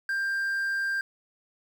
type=tone with quantisation; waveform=triangle; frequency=1588 Hz; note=G6; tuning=22 cents sharp; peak=-24 dBFS; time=0.09-1.01 s; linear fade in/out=2 ms; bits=9; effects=none